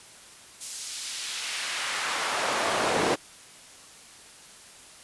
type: noise with high-pass filter sweep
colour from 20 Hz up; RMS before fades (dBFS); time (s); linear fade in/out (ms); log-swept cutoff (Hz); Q
brown; -29; 0.6-3.16; 20; 7400 to 390; 0.91
effects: white hiss -49 dBFS RMS until 5.03 s + resampled to 24000 Hz